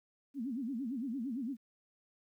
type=tone with vibrato; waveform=sine; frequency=250.5 Hz; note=B3; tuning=25 cents sharp; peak=-35 dBFS; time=0.34-1.57 s; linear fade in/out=50 ms; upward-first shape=sine; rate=8.8 Hz; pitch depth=230 cents each way; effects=12-bit